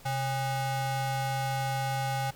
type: ring-modulated tone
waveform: square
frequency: 340.4 Hz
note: F4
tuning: 44 cents flat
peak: -26 dBFS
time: 0.05-2.31 s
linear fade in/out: 10 ms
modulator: 471 Hz
effects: pink hiss -53 dBFS RMS until 2.35 s